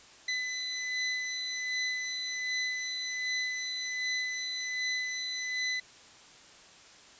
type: beating tone pair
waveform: 25% pulse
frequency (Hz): 2007 / 2008.3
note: B6 / B6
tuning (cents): +27 / +28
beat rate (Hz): 1.3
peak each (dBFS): -29 / -35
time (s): 0.28-5.8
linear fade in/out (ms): 5
effects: white hiss -54 dBFS RMS until 7.19 s + resampled to 16000 Hz